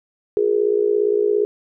sine tone with amplitude modulation, 415.3 Hz, G#4, in tune, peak -11 dBFS, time 0.37-1.45 s, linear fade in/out 0 ms, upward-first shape sine, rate 57.4 Hz, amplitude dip 85%, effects none

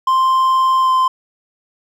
triangle tone with pitch glide, 1046.5 to 1037.5 Hz, C6 to C6, 0 to -15 cents, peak -9 dBFS, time 0.07-1.08 s, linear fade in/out 5 ms, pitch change -15 cents, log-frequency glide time 0.81-0.9 s, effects none

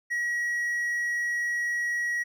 triangle tone, 1912 Hz, A#6, 43 cents sharp, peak -24 dBFS, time 0.1-2.24 s, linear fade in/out 20 ms, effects none

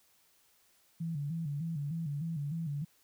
sine tone with vibrato, 154.2 Hz, D#3, 15 cents flat, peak -33 dBFS, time 1-2.85 s, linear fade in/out 10 ms, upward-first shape square, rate 3.3 Hz, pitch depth 120 cents each way, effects white hiss -68 dBFS RMS until 3.03 s

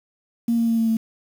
sine tone with pitch steps, 233.1 / 230.8 / 228.6 / 226.3 / 224.1 Hz, A#3 / A#3 / A#3 / A3 / A3, 0 / -17 / -34 / +49 / +32 cents, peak -16 dBFS, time 0.48-0.97 s, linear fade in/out 5 ms, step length 98 ms, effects tanh soft clip ceiling -12 dBFS + 7-bit

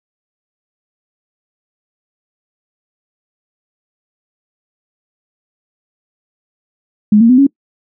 sine tone with pitch steps, 210 / 230.3 / 252.6 / 277.1 Hz, G#3 / A#3 / B3 / C#4, +19 / -21 / +39 / -1 cents, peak -4 dBFS, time 7.12-7.468 s, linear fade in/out 5 ms, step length 87 ms, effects noise-tail reverb RT60 0.1 s tail -24 dB re dry

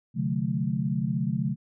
sine tone cluster, 131.6 / 148.2 / 180.1 / 215.3 Hz, C3 / D3 / F#3 / A3, +10 / +16 / -46 / -37 cents, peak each -30 dBFS, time 0.14-1.56 s, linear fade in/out 50 ms, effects none

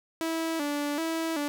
sawtooth tone with vibrato, 307.8 Hz, D#4, 19 cents flat, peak -24 dBFS, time 0.21-1.48 s, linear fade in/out 0 ms, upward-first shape square, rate 1.3 Hz, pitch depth 100 cents each way, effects none

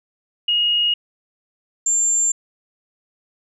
sine tone pair in turn, 2873 / 7307 Hz, F7 / A#8, +48 / -36 cents, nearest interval octave + major third, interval 1616 cents, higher second, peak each -15 dBFS, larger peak neither, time 0.48-0.94 / 1.86-2.32 s, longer neither, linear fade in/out 5 ms, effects none

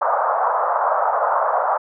pink band-pass noise, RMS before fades -19 dBFS, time 0.01-1.78 s, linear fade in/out 10 ms, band 580 to 1300 Hz, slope 48 dB/octave, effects none

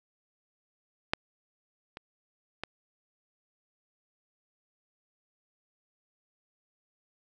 clicks, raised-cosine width 0.3 ms, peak -9 / -25 / -18 dBFS, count 3, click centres 1.135 / 1.971 / 2.636 s, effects none

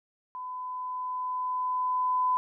sine tone with level ramp, 1007 Hz, B5, 33 cents sharp, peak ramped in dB -35 to -22 dBFS, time 0.35-2.37 s, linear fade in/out 0 ms, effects none

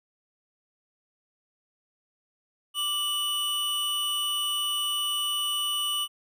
square tone pair together, 1174.7 / 2960 Hz, D6 / F#7, 0 / 0 cents, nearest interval octave + major third, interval 1600 cents, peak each -36 / -27 dBFS, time 2.74-6.08 s, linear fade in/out 50 ms, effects none

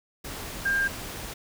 sine tone in noise, 1600 Hz, G6, 35 cents sharp, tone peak -22 dBFS, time 0.65-0.88 s, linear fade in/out 10 ms, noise pink, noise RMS -37 dBFS, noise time 0.24-1.34 s, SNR +12 dB, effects none

